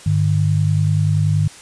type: tone pair together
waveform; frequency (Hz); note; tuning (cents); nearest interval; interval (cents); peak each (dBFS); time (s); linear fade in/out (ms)
sine; 101.2 / 151.63; G#2 / D#3; -44 / -44; perfect fifth; 700; -16; 0.06-1.48; 5
effects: white hiss -40 dBFS RMS until 1.61 s + resampled to 22050 Hz